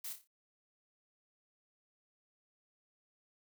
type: noise with echo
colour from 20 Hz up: blue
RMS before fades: -43 dBFS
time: 0.04-0.13 s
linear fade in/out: 5 ms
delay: 29 ms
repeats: 5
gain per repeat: -7 dB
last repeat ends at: 0.275 s
effects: none